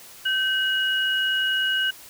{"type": "tone pair together", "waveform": "sine", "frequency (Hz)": [1545, 2902], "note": ["G6", "F#7"], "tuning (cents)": [-26, -34], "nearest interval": "major seventh", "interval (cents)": 1092, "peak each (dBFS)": -23, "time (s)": [0.25, 1.91], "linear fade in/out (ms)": 10, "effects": ["white hiss -45 dBFS RMS until 2.09 s"]}